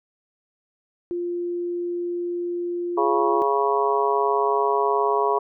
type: tone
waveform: sine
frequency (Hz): 349.2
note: F4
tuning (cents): 0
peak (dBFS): -24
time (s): 1.11-3.42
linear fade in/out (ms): 0
type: harmonic tone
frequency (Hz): 138.59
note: C#3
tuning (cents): 0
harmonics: 3 / 4 / 5 / 6 / 7 / 8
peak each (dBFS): -22 / -33 / -26 / -34 / -23 / -26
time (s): 2.97-5.39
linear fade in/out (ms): 10
effects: none